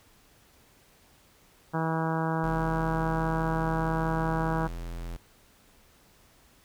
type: harmonic tone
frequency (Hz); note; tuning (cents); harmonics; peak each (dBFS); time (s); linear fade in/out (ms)
161.7; E3; -33; 1 / 2 / 3 / 4 / 5 / 6 / 7 / 8 / 9 / 10; -29 / -34 / -36 / -37 / -35 / -35 / -39 / -41 / -40 / -43; 1.73-4.68; 20
type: tone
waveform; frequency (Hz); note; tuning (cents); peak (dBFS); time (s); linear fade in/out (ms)
square; 42.47; F1; -48; -35; 2.43-5.17; 10
effects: pink hiss -60 dBFS RMS until 6.64 s